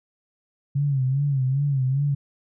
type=tone with vibrato; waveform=sine; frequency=136.5 Hz; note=C#3; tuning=26 cents flat; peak=-19 dBFS; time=0.75-2.15 s; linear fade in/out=10 ms; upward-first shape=sine; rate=2.5 Hz; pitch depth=100 cents each way; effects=none